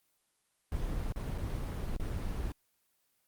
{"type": "noise with dropouts", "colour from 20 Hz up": "brown", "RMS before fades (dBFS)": -35, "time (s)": [0.72, 2.52], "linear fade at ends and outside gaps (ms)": 1, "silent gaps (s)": [[1.123, 1.16], [1.378, 1.382], [1.964, 1.998]], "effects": ["white hiss -75 dBFS RMS until 3.27 s", "Opus 24 kbps"]}